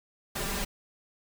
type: noise with comb filter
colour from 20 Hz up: pink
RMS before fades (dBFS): -32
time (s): 0.35-0.65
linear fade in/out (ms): 10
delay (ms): 5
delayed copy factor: +1
effects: none